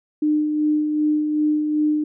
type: tone with tremolo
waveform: sine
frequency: 302.5 Hz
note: D#4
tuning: 49 cents flat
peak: -15 dBFS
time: 0.22-2.04 s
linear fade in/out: 5 ms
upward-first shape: sine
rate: 2.6 Hz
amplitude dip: 40%
effects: none